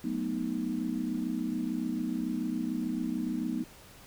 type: chord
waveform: sine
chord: B dominant seventh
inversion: second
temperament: equal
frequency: 185 / 220 / 246.9 / 311.1 Hz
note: F#3 / A3 / B3 / D#4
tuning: 0 / 0 / 0 / 0 cents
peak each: -38 / -36 / -33 / -35 dBFS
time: 0.04-3.64 s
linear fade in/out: 5 ms
effects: pink hiss -53 dBFS RMS until 4.06 s